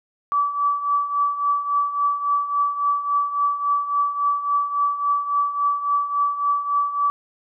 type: tone with tremolo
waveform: sine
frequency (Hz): 1152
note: D6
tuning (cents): -34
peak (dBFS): -15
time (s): 0.32-7.1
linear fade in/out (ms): 0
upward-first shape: triangle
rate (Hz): 3.6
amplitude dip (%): 75
effects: none